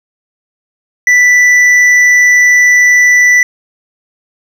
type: tone with hard clipping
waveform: sine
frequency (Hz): 1975.5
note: B6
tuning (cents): 0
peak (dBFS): -5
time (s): 1.07-3.43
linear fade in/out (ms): 2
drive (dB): 5
effects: none